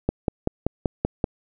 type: click train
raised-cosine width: 2 ms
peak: -7 dBFS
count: 7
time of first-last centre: 0.09-1.242 s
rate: 5.21 Hz
effects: none